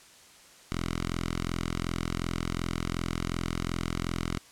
5% pulse tone with notch filter, 42.72 Hz, F1, 37 cents flat, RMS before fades -32 dBFS, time 0.72-4.38 s, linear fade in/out 0 ms, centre 510 Hz, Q 0.89, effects white hiss -54 dBFS RMS until 4.51 s + low-pass 9000 Hz 12 dB/octave

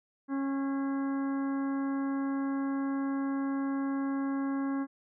harmonic tone with a mistuned harmonic, 273.9 Hz, C#4, 21 cents flat, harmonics 1 / 2 / 3 / 4 / 5 / 6 / 7, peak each -29 / -45 / -45 / -43 / -50 / -48 / -57 dBFS, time 0.28-4.87 s, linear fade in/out 50 ms, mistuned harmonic 7, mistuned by +87 cents, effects none

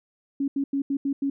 sine tone bursts at uneven times, 277.2 Hz, C#4, in tune, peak -22 dBFS, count 6, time 0.4-0.48 / 0.56-0.64 / 0.73-0.82 / 0.9-0.97 / 1.05-1.13 / 1.22-1.3 s, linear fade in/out 5 ms, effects none

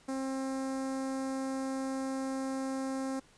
sawtooth tone with notch filter, 266.3 Hz, C4, 31 cents sharp, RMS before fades -35 dBFS, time 0.08-3.2 s, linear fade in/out 10 ms, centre 3000 Hz, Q 0.56, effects pink hiss -62 dBFS RMS until 3.37 s + resampled to 22050 Hz

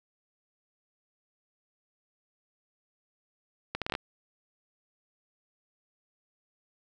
accelerating click train, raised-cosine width 0.3 ms, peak -15 dBFS, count 7, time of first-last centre 3.75-3.951 s, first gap 67 ms, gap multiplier 0.71, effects none

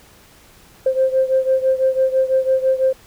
sine beating tone pair, 523.3 / 529.3 Hz, C5 / C5, 0 / +20 cents, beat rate 6 Hz, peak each -15 / -18 dBFS, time 0.86-2.93 s, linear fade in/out 5 ms, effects tanh soft clip ceiling -6 dBFS + pink hiss -48 dBFS RMS until 3.06 s

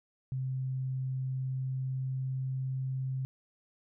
sine tone with pitch glide, 130.81 to 131.57 Hz, C3 to C3, 0 to +10 cents, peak -31 dBFS, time 0.32-3.25 s, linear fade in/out 0 ms, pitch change +10 cents, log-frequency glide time 1.15-2.78 s, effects none

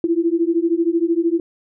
sine beating tone pair, 329.5 / 342.5 Hz, E4 / F4, -1 / -34 cents, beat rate 13 Hz, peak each -18 dBFS, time 0.04-1.4 s, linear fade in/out 2 ms, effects none

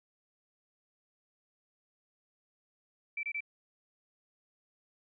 sine tone bursts, 2326 Hz, D7, 17 cents flat, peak -33 dBFS, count 3, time 3.17-3.406 s, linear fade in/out 5 ms, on 62 ms, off 25 ms, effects none

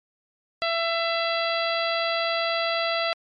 harmonic tone, 669 Hz, E5, 25 cents sharp, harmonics 1 / 2 / 3 / 4 / 5 / 6 / 7, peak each -26 / -29 / -31 / -32 / -33 / -34 / -34 dBFS, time 0.62-3.13 s, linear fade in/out 0 ms, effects MP3 48 kbps

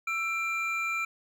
triangle tone pair together, 1331.2 / 2372 Hz, E6 / D7, +17 / +17 cents, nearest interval minor seventh, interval 1000 cents, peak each -31 / -28 dBFS, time 0.07-1.05 s, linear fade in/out 5 ms, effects none

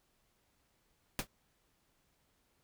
pink noise with exponential decay, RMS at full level -30 dBFS, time 1.19-1.27 s, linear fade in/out 0 ms, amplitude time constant 17 ms, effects pink hiss -75 dBFS RMS until 2.63 s

